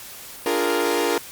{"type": "chord", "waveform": "sawtooth", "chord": "Bb dominant seventh", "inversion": "first", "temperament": "equal", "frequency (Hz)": [293.7, 349.2, 415.3, 466.2], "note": ["D4", "F4", "Ab4", "Bb4"], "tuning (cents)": [0, 0, 0, 0], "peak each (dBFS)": [-24, -21, -22, -19], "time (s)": [0.46, 1.18], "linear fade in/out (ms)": 2, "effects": ["white hiss -39 dBFS RMS until 1.31 s", "Opus 48 kbps"]}